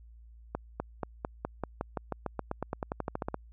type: accelerating click train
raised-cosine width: 1 ms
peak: -18 dBFS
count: 22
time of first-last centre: 0.55-3.343 s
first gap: 250 ms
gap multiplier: 0.93
effects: added 57 Hz sine -50 dBFS peak until 3.52 s